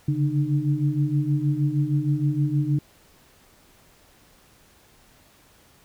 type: tone cluster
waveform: sine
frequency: 140.1 / 146.5 / 303.6 Hz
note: C#3 / D3 / D#4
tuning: +19 / -4 / -42 cents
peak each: -23 / -24 / -27 dBFS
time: 0.08-2.79 s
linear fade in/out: 5 ms
effects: pink hiss -56 dBFS RMS until 5.84 s